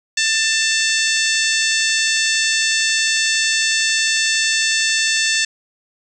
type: harmonic tone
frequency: 889 Hz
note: A5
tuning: 18 cents sharp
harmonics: 2 / 3 / 4 / 5 / 6 / 7 / 8 / 9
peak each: -20 / -22 / -23 / -24 / -25 / -25 / -26 / -27 dBFS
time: 0.17-5.45 s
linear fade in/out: 5 ms
effects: 8-bit